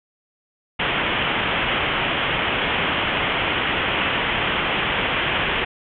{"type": "low-pass noise", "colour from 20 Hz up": "white", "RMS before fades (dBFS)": -22, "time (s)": [0.79, 5.65], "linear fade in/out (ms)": 10, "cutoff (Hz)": 3300, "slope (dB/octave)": 96, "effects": []}